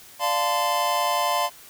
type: chord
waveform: square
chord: D minor seventh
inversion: none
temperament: equal with one note detuned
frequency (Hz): 587.3 / 698.5 / 880 / 1030.9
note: D5 / F5 / A5 / C6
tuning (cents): 0 / 0 / 0 / -26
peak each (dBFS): -30 / -27 / -29 / -25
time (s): 0.19-1.5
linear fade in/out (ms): 50
effects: white hiss -47 dBFS RMS until 1.69 s